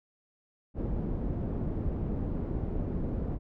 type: low-pass noise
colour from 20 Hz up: pink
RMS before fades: -32 dBFS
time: 0.74-3.39 s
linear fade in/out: 50 ms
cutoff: 360 Hz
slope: 12 dB/octave
effects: none

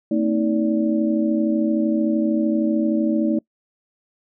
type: tone cluster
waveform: sine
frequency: 226 / 259.1 / 316.4 / 579 Hz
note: A3 / C4 / D#4 / D5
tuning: +47 / -17 / +29 / -25 cents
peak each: -20 / -29 / -20 / -27 dBFS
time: 0.11-3.39 s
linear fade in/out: 5 ms
effects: noise-tail reverb RT60 0.1 s tail -24 dB re dry

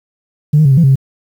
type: tone with pitch steps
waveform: sine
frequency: 149 / 155.5 / 137.4 / 132.6 / 168.3 / 135.5 / 134.4 Hz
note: D3 / D#3 / C#3 / C3 / E3 / C#3 / C3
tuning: +25 / -1 / -15 / +23 / +36 / -39 / +47 cents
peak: -4 dBFS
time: 0.53-0.957 s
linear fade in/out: 10 ms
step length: 61 ms
effects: tanh soft clip ceiling -1 dBFS + 7-bit

